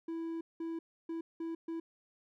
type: tone bursts at uneven times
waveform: triangle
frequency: 329.6 Hz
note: E4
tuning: in tune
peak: -34 dBFS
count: 5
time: 0.08-0.41 / 0.6-0.79 / 1.09-1.21 / 1.4-1.55 / 1.68-1.8 s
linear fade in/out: 5 ms
effects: none